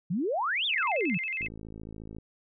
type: exponential two-way sweep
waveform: sine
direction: up then down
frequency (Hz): 155.1 to 3729 to 155.1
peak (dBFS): -26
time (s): 0.1-1.18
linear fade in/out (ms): 10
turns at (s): 0.66
type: tone with vibrato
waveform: sine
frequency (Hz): 2339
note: D7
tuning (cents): -8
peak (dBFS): -30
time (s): 0.69-1.48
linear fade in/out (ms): 10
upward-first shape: square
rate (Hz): 11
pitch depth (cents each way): 190
type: click train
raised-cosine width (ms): 3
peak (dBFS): -30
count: 43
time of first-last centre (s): 1.41-2.185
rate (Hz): 54.2
effects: none